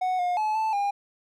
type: tone with pitch steps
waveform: triangle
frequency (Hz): 739 / 715 / 859 / 878 / 807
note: F#5 / F5 / A5 / A5 / G#5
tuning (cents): -2 / +41 / -42 / -4 / -50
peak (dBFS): -21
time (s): 0.01-0.91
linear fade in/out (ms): 10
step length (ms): 180
effects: none